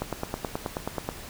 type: click train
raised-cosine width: 1 ms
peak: -14 dBFS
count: 11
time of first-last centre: 0.02-1.09 s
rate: 9.35 Hz
effects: pink hiss -42 dBFS RMS until 1.29 s